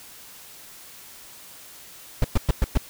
brown noise bursts, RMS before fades -17 dBFS, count 5, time 2.22-2.775 s, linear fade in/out 2 ms, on 23 ms, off 110 ms, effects white hiss -45 dBFS RMS until 2.89 s

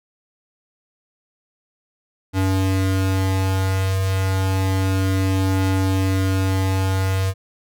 square tone pair together, 95.3 / 285.6 Hz, G2 / D4, -48 / -48 cents, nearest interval octave + perfect fifth, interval 1900 cents, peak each -18 / -29 dBFS, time 2.33-7.34 s, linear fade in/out 50 ms, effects none

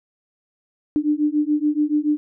sine beating tone pair, 295.4 / 302.4 Hz, D4 / D#4, +10 / -49 cents, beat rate 7 Hz, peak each -20 dBFS, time 0.96-2.17 s, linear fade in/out 0 ms, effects none

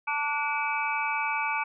sine tone cluster, 885 / 1159 / 1465 / 2305 / 2573 Hz, A5 / D6 / F#6 / D7 / E7, +10 / -23 / -18 / -33 / -43 cents, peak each -30 / -34 / -34 / -31 / -35 dBFS, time 0.07-1.64 s, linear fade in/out 10 ms, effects none

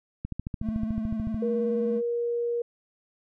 click train, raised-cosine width 5 ms, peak -19 dBFS, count 16, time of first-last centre 0.25-1.345 s, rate 13.7 Hz
triangle tone with vibrato, 220 Hz, A3, in tune, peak -26 dBFS, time 0.61-2.02 s, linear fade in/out 50 ms, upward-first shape sine, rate 19 Hz, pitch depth 44 cents each way
sine tone, 473.7 Hz, A#4, 28 cents sharp, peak -25 dBFS, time 1.42-2.62 s, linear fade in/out 5 ms
effects none

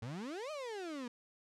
35% pulse exponential two-way sweep, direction up then down, 106.2 to 634 to 233.6 Hz, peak -39 dBFS, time 0.02-1.08 s, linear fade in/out 5 ms, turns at 0.51 s, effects low-pass 7000 Hz 12 dB/octave

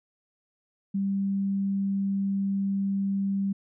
sine tone, 196.6 Hz, G3, 5 cents sharp, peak -24 dBFS, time 0.94-3.53 s, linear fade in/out 10 ms, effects none

